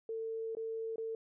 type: tone with dropouts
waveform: sine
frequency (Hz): 448.7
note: A4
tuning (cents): +34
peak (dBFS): -36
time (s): 0.09-1.15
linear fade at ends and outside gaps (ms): 2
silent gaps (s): 0.551-0.569 / 0.959-0.981
effects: none